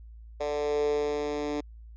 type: tone with high-pass filter sweep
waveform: 10% pulse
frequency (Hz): 147.2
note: D3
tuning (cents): +4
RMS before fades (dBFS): -29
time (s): 0.4-1.61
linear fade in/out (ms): 10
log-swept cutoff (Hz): 520 to 330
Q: 7.1
effects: added 56 Hz sine -44 dBFS peak until 1.96 s + resampled to 16000 Hz